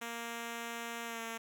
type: tone with pitch glide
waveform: 5% pulse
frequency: 233.1 to 227.9 Hz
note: A#3 to A#3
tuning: 0 to -39 cents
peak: -28 dBFS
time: 0.01-1.38 s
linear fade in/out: 10 ms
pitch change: -39 cents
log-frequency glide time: 1.05-1.21 s
effects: none